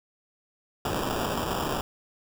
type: noise with sample-and-hold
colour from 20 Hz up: white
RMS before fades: -29 dBFS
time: 0.85-1.81 s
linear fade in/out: 2 ms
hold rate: 2100 Hz
effects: none